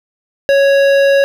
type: tone with hard clipping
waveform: sine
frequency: 554.4 Hz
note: C#5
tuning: in tune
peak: -9 dBFS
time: 0.49-1.24 s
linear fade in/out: 0 ms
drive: 13 dB
effects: none